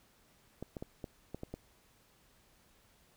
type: clicks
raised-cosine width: 2 ms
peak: -27 dBFS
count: 7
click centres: 0.626 / 0.768 / 0.825 / 1.042 / 1.346 / 1.434 / 1.54 s
effects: pink hiss -67 dBFS RMS until 3.16 s